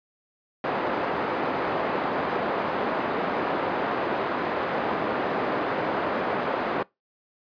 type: band-pass noise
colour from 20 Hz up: pink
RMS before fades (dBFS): -27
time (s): 0.64-6.83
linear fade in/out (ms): 2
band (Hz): 340 to 1300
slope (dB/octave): 12
effects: noise-tail reverb RT60 0.2 s tail -23 dB re dry + resampled to 11025 Hz